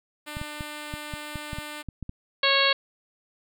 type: tone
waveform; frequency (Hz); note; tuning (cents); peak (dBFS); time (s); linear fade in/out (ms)
5% pulse; 299; D4; +31; -24; 0.26-1.83; 20
type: clicks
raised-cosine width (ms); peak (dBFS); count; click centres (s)
5; -22; 11; 0.369 / 0.415 / 0.608 / 0.939 / 1.138 / 1.357 / 1.532 / 1.586 / 1.887 / 2.027 / 2.094
type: harmonic tone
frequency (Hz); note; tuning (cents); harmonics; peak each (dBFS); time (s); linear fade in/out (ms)
550; C#5; -14; 1 / 2 / 3 / 4 / 5 / 6 / 7 / 8; -27 / -27 / -27 / -27 / -27 / -27 / -27 / -27; 2.43-2.73; 5
effects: none